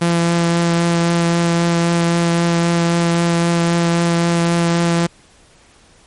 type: tone with vibrato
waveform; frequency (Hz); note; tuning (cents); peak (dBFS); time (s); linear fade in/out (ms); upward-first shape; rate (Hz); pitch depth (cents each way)
sawtooth; 169.9; F3; -47; -9; 0.01-5.07; 10; triangle; 3.8; 11
effects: pink hiss -49 dBFS RMS until 6.06 s + MP3 48 kbps